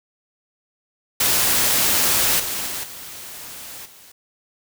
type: noise with level steps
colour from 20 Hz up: white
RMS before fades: -18 / -26 / -28 / -36 / -46 dBFS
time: 1.2-4.12 s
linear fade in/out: 5 ms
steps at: 2.39 / 2.66 / 2.83 / 3.85 s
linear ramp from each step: 10 ms
effects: none